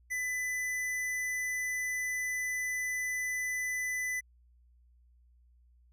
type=tone with hard clipping; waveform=triangle; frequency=2000 Hz; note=B6; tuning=21 cents sharp; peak=-33 dBFS; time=0.1-4.21 s; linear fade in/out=20 ms; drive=17 dB; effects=added 60 Hz sine -60 dBFS peak until 5.92 s